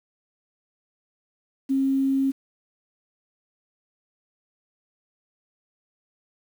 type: tone with quantisation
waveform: sine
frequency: 269.9 Hz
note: C#4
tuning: 46 cents flat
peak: -19 dBFS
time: 1.69-2.32 s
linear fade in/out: 20 ms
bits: 8
effects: none